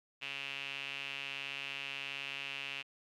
sawtooth tone with band-pass filter, 138.59 Hz, C#3, in tune, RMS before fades -42 dBFS, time 0.21-2.83 s, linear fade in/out 20 ms, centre 2700 Hz, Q 6.1, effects none

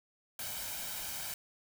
white noise with comb filter, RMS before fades -40 dBFS, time 0.39-1.34 s, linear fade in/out 2 ms, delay 1.3 ms, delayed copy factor +0.6, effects none

